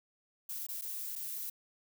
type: noise with dropouts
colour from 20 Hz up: violet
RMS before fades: -40 dBFS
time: 0.49-1.5 s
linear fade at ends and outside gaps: 5 ms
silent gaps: 0.667-0.687 / 0.813-0.82 / 1.155-1.159 s
effects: none